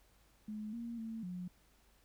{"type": "tone with pitch steps", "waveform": "sine", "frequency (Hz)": [213.4, 233.8, 224.4, 179.7], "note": ["G#3", "A#3", "A3", "F3"], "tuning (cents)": [47, 5, 34, 50], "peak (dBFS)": -40, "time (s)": [0.48, 1.48], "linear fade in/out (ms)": 5, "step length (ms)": 250, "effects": ["added 50 Hz sine -69 dBFS peak until 2.04 s", "pink hiss -70 dBFS RMS until 2.04 s"]}